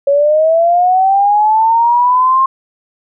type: linear sweep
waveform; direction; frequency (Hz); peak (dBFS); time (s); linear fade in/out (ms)
sine; up; 554.4 to 1070; -7; 0.07-2.46; 5
effects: none